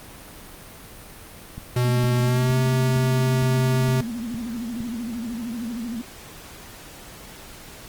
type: click train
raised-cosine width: 5 ms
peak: -21 dBFS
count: 8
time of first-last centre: 1.58-4.806 s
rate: 2.17 Hz
type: tone with pitch glide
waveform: square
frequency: 123.47 to 129.98 Hz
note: B2 to C3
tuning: 0 to -11 cents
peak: -19 dBFS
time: 1.76-4.01 s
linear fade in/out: 5 ms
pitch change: +89 cents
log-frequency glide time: 2.24-2.58 s
type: tone with vibrato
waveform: sine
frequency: 233.1 Hz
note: A#3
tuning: in tune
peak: -27 dBFS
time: 1.84-6.02 s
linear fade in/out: 10 ms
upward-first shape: sine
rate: 13 Hz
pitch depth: 110 cents each way
effects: pink hiss -42 dBFS RMS until 7.88 s + Opus 32 kbps